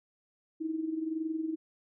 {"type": "tone with amplitude modulation", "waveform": "sine", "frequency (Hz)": 319.1, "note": "D#4", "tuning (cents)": 44, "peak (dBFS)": -28, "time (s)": [0.6, 1.56], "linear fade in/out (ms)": 20, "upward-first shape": "sine", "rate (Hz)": 21.5, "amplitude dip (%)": 65, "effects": []}